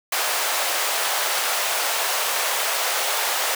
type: high-pass noise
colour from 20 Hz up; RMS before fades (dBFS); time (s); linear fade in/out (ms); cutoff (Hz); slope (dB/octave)
pink; -23; 0.12-3.55; 5; 580; 24
effects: none